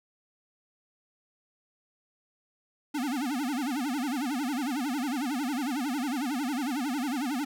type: tone with vibrato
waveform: square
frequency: 268.6 Hz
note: C4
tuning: 46 cents sharp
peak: -29 dBFS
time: 2.94-7.45 s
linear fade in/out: 10 ms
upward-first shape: sine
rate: 11 Hz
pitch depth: 220 cents each way
effects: none